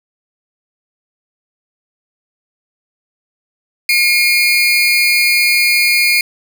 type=tone pair together; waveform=30% pulse; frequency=2157 / 2412 Hz; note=C#7 / D7; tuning=-48 / +46 cents; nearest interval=major second; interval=194 cents; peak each=-10 dBFS; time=3.89-6.21 s; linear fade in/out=2 ms; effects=none